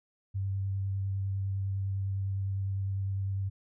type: tone with vibrato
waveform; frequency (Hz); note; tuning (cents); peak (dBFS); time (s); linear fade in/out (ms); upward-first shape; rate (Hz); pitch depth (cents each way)
sine; 97.4; G2; -11; -29; 0.34-3.5; 20; sine; 9.9; 13
effects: none